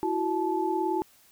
sine tone cluster, 332.9 / 371.2 / 868 Hz, E4 / F#4 / A5, +17 / +6 / -24 cents, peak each -29 dBFS, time 0.03-1.02 s, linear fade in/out 0 ms, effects white hiss -59 dBFS RMS until 1.31 s

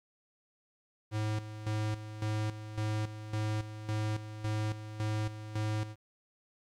square tone with tremolo, 107.4 Hz, A2, 41 cents flat, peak -31 dBFS, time 1.11-5.96 s, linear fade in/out 50 ms, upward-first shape square, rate 1.8 Hz, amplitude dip 70%, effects low-pass 8000 Hz 12 dB/octave + 11-bit

